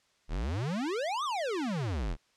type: exponential two-way sweep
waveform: square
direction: up then down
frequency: 34.65 to 1254 to 34.65 Hz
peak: -31 dBFS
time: 0.28-2.17 s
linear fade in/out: 50 ms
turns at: 1.24 s
effects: white hiss -69 dBFS RMS until 2.36 s + low-pass 6000 Hz 12 dB/octave